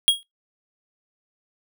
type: tone with exponential decay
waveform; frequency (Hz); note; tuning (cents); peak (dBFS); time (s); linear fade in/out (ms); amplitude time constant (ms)
square; 3284; G#7; -20; -10; 0.08-0.23; 0; 31
effects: noise-tail reverb RT60 0.2 s tail -26 dB re dry